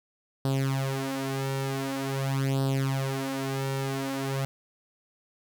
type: tone with flanger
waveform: sawtooth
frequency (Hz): 135.3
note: C#3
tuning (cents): -42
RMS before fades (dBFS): -29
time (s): 0.45-4.45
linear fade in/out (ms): 0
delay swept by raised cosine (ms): 0.22 to 5.22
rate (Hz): 0.46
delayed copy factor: +0.8
effects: none